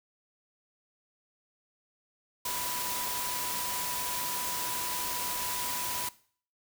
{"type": "tone in noise", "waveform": "sine", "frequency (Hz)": 984, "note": "B5", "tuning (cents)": -7, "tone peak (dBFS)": -38, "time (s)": [2.45, 6.09], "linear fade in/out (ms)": 5, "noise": "white", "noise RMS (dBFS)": -34, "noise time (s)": [2.45, 6.09], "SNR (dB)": -7, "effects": ["noise-tail reverb RT60 0.5 s tail -19 dB re dry"]}